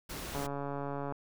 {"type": "noise", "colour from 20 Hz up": "pink", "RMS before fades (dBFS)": -41, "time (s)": [0.09, 0.47], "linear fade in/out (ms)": 10}
{"type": "click train", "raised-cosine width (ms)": 1, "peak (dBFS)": -24, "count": 110, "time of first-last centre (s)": [0.35, 1.123], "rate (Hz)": 141}
{"effects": []}